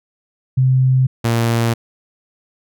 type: tone pair in turn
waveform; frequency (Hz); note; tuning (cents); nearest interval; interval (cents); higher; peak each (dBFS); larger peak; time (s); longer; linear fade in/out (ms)
sine / sawtooth; 130 / 116.05; C3 / A#2; -11 / -7; major second; 196; first; -10; neither; 0.57-1.07 / 1.24-1.74; neither; 10
effects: none